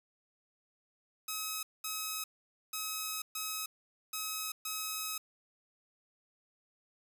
5% pulse tone bursts at uneven times, 1277 Hz, D#6, 45 cents sharp, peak -24 dBFS, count 6, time 1.28-1.63 / 1.84-2.24 / 2.73-3.22 / 3.35-3.66 / 4.13-4.52 / 4.65-5.18 s, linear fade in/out 5 ms, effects none

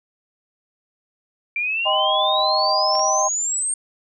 sine exponential sweep, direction up, 2349 to 8690 Hz, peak -20 dBFS, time 1.56-3.74 s, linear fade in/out 2 ms
sine chord, C minor, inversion first, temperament equal with one note detuned, 622.3 / 784 / 1027.9 Hz, Eb5 / G5 / C6, 0 / 0 / -31 cents, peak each -22 dBFS, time 1.85-3.29 s, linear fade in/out 20 ms
clicks, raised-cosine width 0.2 ms, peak -20 dBFS, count 2, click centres 2.953 / 2.995 s
effects none

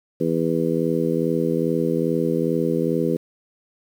harmonic tone, 82.41 Hz, E2, in tune, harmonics 2 / 3 / 4 / 5 / 6, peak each -25 / -25 / -25 / -25 / -25 dBFS, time 0.2-3.17 s, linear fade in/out 10 ms, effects 8-bit

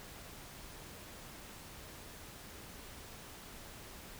silence, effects pink hiss -51 dBFS RMS until 4.19 s

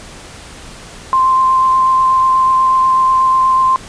sine tone with vibrato, 1045 Hz, C6, 2 cents flat, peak -8 dBFS, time 1.13-3.76 s, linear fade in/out 0 ms, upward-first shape sine, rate 8.2 Hz, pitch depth 9 cents each way, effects pink hiss -34 dBFS RMS until 3.88 s + resampled to 22050 Hz

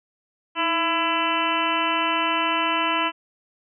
harmonic tone with a mistuned harmonic, 334 Hz, E4, 23 cents sharp, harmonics 1 / 2 / 3 / 4 / 5 / 6 / 7 / 8 / 9, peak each -30 / -31 / -24 / -28 / -33 / -33 / -33 / -28 / -29 dBFS, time 0.55-3.12 s, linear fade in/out 50 ms, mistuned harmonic 1, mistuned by -72 cents, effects none

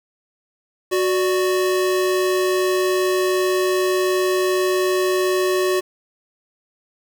square tone pair together, 368.9 / 587.3 Hz, F#4 / D5, -5 / 0 cents, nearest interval minor sixth, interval 805 cents, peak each -18 / -26 dBFS, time 0.91-5.81 s, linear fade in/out 20 ms, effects 7-bit

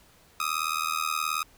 sawtooth tone with amplitude modulation, 1254 Hz, D#6, 13 cents sharp, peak -19 dBFS, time 0.4-1.43 s, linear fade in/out 2 ms, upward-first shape sine, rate 78.8 Hz, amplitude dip 95%, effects pink hiss -58 dBFS RMS until 1.57 s

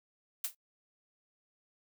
blue noise with exponential decay, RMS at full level -29 dBFS, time 0.44-0.55 s, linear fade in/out 5 ms, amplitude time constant 23 ms, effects noise-tail reverb RT60 0.1 s tail -23 dB re dry

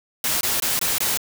white noise bursts, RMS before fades -22 dBFS, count 5, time 0.24-1.174 s, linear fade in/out 2 ms, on 170 ms, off 21 ms, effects none

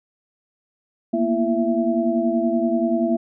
sine tone cluster, 230.9 / 241.4 / 335.6 / 667 Hz, A#3 / B3 / E4 / E5, -16 / -39 / +31 / +20 cents, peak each -23 dBFS, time 1.13-3.17 s, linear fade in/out 10 ms, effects none

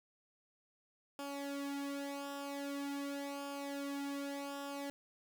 sawtooth tone with flanger, 281.2 Hz, C#4, 25 cents sharp, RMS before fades -42 dBFS, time 1.19-4.9 s, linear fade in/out 0 ms, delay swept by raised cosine 0.5 to 3.1 ms, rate 0.44 Hz, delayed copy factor -0.75, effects none

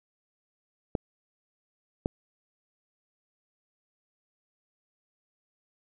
clicks, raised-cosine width 2 ms, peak -13 dBFS, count 2, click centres 0.952 / 2.059 s, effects none

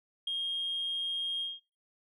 sine tone with ADSR envelope, 3237 Hz, G#7, 45 cents flat, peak -26 dBFS, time 0.27-1.6 s, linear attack 6 ms, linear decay 5 ms, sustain -4 dB, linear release 190 ms, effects noise-tail reverb RT60 0.3 s tail -22 dB re dry + tanh soft clip ceiling -27 dBFS

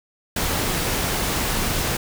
pink noise, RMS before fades -23 dBFS, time 0.36-1.97 s, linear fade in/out 5 ms, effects none

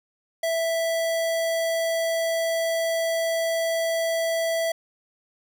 square tone, 659.3 Hz, E5, in tune, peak -23 dBFS, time 0.43-4.72 s, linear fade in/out 5 ms, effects none

